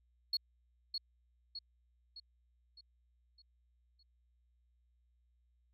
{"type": "tone with echo", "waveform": "sine", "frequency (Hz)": 4333, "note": "C#8", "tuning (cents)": -40, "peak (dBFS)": -29, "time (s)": [0.33, 0.37], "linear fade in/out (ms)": 5, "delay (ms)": 610, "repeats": 6, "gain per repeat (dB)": -6, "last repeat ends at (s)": 4.03, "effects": ["tanh soft clip ceiling -28 dBFS", "added 60 Hz sine -70 dBFS peak until 5.73 s"]}